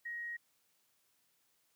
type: tone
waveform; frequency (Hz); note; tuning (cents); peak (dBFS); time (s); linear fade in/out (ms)
sine; 1886; A#6; +20; -39; 0.05-0.37; 10
effects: white hiss -75 dBFS RMS until 1.75 s + high-pass 80 Hz 12 dB/octave